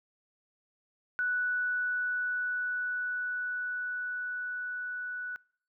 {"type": "tone with level ramp", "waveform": "sine", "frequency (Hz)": 1480, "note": "F#6", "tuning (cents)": 0, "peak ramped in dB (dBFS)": [-27, -35], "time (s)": [1.19, 5.36], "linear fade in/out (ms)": 0, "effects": ["noise-tail reverb RT60 0.6 s tail -26 dB re dry"]}